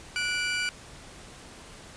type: tone pair together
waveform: 30% pulse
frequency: 1467 / 2335 Hz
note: F#6 / D7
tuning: -15 / -11 cents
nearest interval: minor sixth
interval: 804 cents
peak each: -27 dBFS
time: 0.16-0.69 s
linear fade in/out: 0 ms
effects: pink hiss -47 dBFS RMS until 1.96 s + resampled to 22050 Hz